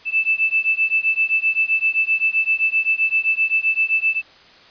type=beating tone pair; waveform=sine; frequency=2634 / 2641.7 Hz; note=E7 / E7; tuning=-2 / +3 cents; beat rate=7.7 Hz; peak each=-19 dBFS; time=0.05-4.22 s; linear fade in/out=50 ms; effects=white hiss -47 dBFS RMS until 4.7 s + resampled to 11025 Hz